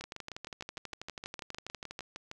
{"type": "two click trains", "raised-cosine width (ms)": 0.2, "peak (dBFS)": [-24, -23], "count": [16, 25], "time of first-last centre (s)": [[0.01, 2.314], [0.04, 1.991]], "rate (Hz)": [6.51, 12.3], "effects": []}